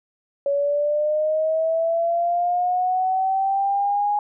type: linear sweep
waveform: sine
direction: up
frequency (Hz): 560 to 830.6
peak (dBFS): -18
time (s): 0.46-4.19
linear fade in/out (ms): 2
effects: none